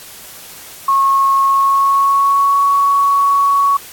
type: tone with pitch glide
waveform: sine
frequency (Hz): 1092 to 1118.8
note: C#6 to C#6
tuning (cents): -26 to +16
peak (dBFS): -9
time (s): 0.88-3.77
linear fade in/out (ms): 5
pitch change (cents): +42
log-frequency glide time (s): 1.43-2.63
effects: white hiss -35 dBFS RMS until 3.92 s + AAC 64 kbps